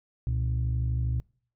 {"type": "tone pair together", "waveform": "sine", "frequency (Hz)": [67.24, 119.8], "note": ["C2", "A#2"], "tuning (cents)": [48, 48], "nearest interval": "minor seventh", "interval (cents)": 1000, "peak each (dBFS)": -26, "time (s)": [0.27, 1.2], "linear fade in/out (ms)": 0, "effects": ["noise-tail reverb RT60 0.5 s tail -26 dB re dry", "tanh soft clip ceiling -21 dBFS"]}